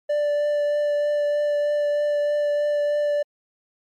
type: tone with vibrato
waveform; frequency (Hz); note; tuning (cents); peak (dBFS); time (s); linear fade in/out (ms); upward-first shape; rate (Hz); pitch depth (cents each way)
triangle; 587.3; D5; 0; -17; 0.09-3.23; 10; triangle; 3.2; 11
effects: MP3 96 kbps